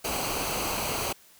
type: noise with comb filter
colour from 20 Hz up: pink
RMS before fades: -30 dBFS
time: 0.04-1.13 s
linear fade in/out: 10 ms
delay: 0.56 ms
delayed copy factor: -0.6
effects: white hiss -56 dBFS RMS until 1.39 s